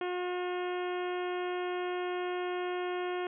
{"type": "harmonic tone with a mistuned harmonic", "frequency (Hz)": 359.5, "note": "F#4", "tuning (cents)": -50, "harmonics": [1, 2, 3, 4, 5, 6, 7, 8, 9], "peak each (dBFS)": [-33, -39, -43, -45, -47, -49, -50, -51, -52], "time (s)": [0.01, 3.27], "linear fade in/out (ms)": 2, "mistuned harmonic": 8, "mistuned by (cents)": -26, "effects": []}